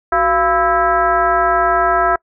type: tone with frequency modulation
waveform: sine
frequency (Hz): 1000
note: B5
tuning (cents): +21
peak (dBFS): -11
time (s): 0.12-2.16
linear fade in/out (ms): 5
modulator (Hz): 314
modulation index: 1.8
effects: noise-tail reverb RT60 0.1 s tail -25 dB re dry